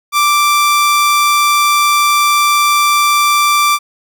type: tone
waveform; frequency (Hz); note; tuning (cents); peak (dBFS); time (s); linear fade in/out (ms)
sawtooth; 1174.7; D6; 0; -5; 0.12-3.79; 50
effects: none